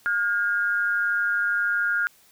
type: tone pair together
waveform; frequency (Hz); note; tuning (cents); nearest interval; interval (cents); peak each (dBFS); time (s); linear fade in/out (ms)
sine; 1421 / 1622.1; F6 / G#6; +30 / -41; major second; 229; -22 / -26; 0.06-2.07; 0
effects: white hiss -57 dBFS RMS until 2.31 s